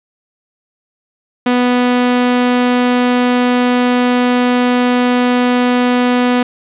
sawtooth tone, 246.9 Hz, B3, in tune, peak -6 dBFS, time 1.46-6.43 s, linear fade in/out 5 ms, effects resampled to 8000 Hz + 8-bit

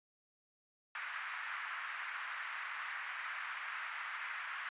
white band-pass noise, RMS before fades -43 dBFS, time 0.95-4.69 s, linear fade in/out 2 ms, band 1200 to 2000 Hz, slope 24 dB/octave, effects resampled to 8000 Hz

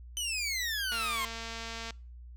20% pulse exponential sweep, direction down, 3064 to 1046 Hz, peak -26 dBFS, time 0.17-1.25 s, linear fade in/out 0 ms
click train, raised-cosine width 0.2 ms, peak -23 dBFS, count 226, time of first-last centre 0.92-1.907 s, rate 228 Hz
effects noise-tail reverb RT60 0.4 s tail -24 dB re dry + added 60 Hz sine -45 dBFS peak until 2.36 s

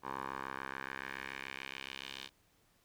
10% pulse tone with band-pass filter sweep, 67 Hz, C2, 42 cents sharp, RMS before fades -44 dBFS, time 0.02-2.3 s, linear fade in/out 50 ms, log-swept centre 1000 to 3500 Hz, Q 2.2, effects pink hiss -71 dBFS RMS until 2.84 s

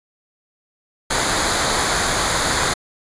pink noise with comb filter, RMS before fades -19 dBFS, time 1.1-2.74 s, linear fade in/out 10 ms, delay 0.36 ms, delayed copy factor -0.6, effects resampled to 22050 Hz

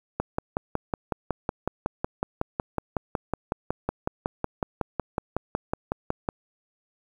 click train, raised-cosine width 1 ms, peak -11 dBFS, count 34, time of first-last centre 0.2-6.289 s, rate 5.42 Hz, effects 8-bit

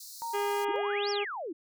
pink high-pass noise, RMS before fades -46 dBFS, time 0-0.65 s, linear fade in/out 5 ms, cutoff 4000 Hz, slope 96 dB/octave
sine tone, 927 Hz, A#5, 10 cents flat, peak -33 dBFS, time 0.22-0.76 s, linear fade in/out 0 ms
harmonic tone, 407.8 Hz, G#4, 32 cents flat, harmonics 1 / 2 / 3 / 4 / 5 / 6 / 7 / 8, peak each -30 / -36 / -40 / -42 / -44 / -46 / -47 / -48 dBFS, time 0.33-1.25 s, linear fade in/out 20 ms
sine exponential two-way sweep, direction up then down, 293.7 to 5700 to 293.7 Hz, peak -34 dBFS, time 0.68-1.53 s, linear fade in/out 10 ms, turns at 1.1 s
effects none

